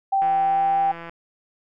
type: tone with pitch glide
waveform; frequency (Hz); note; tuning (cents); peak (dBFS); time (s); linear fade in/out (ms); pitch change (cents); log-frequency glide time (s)
sine; 780 to 787.2; G5 to G5; -9 to +7; -17; 0.12-0.92; 10; +16; 0.42-0.68
type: click train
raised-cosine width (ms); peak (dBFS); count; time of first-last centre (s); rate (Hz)
0.5; -22; 148; 0.22-1.095; 168
effects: none